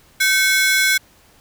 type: ring-modulated tone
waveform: sawtooth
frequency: 1864.7 Hz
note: A#6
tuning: in tune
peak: -7 dBFS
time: 0.2-0.98 s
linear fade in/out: 10 ms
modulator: 328 Hz
effects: pink hiss -52 dBFS RMS until 1.4 s